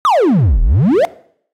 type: exponential two-way sweep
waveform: triangle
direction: down then up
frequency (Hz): 1296 to 36 to 727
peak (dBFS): -6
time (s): 0.05-1.05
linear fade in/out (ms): 0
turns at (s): 0.62
effects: noise-tail reverb RT60 0.6 s tail -20 dB re dry + AAC 48 kbps